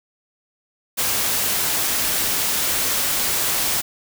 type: noise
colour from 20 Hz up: white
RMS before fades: -21 dBFS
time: 0.97-3.82 s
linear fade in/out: 20 ms
effects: none